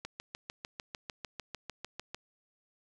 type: click train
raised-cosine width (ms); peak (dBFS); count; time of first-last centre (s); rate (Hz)
0.2; -22; 15; 0.05-2.146; 6.68
effects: none